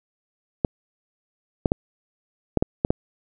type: clicks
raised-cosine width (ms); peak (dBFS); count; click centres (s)
2; -5; 7; 0.648 / 1.658 / 1.719 / 2.573 / 2.625 / 2.849 / 2.905
effects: none